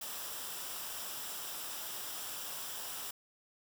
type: noise with comb filter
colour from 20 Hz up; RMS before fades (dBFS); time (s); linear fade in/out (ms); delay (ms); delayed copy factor
white; -42; 0.01-3.11; 5; 0.46; -0.5
effects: none